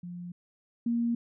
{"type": "tone pair in turn", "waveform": "sine", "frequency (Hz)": [175.9, 234.8], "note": ["F3", "A#3"], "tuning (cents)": [13, 13], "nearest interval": "perfect fourth", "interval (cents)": 500, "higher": "second", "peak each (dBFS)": [-37, -25], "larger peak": "second", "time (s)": [[0.03, 0.32], [0.86, 1.15]], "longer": "neither", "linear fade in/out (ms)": 5, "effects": []}